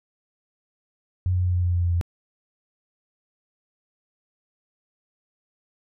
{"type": "tone with pitch steps", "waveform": "sine", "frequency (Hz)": [91.2, 90.47, 89.74, 89.01, 88.3, 87.59, 86.88, 86.18], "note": ["F#2", "F#2", "F2", "F2", "F2", "F2", "F2", "F2"], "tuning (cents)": [-24, -38, 48, 33, 20, 6, -8, -22], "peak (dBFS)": -19, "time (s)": [1.26, 2.012], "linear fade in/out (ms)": 0, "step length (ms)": 94, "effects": []}